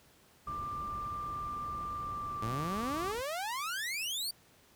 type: noise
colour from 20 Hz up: brown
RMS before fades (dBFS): -43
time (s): 0.46-3.22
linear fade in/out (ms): 20
type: tone with pitch glide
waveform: sine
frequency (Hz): 1186 to 1162.9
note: D6 to D6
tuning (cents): +17 to -17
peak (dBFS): -36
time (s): 0.47-3.12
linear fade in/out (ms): 5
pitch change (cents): -34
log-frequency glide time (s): 1.94-2.92
type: exponential sweep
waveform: sawtooth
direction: up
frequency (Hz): 103.83 to 4715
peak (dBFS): -31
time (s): 2.42-4.31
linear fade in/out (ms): 5
effects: pink hiss -63 dBFS RMS until 4.75 s + high-pass 60 Hz 12 dB/octave